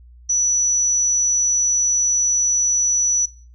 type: tone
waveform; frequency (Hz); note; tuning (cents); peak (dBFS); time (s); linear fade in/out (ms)
sine; 5920; F#8; 0; -15; 0.29-3.26; 10
effects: noise-tail reverb RT60 0.4 s tail -21 dB re dry + added 60 Hz sine -42 dBFS peak until 3.54 s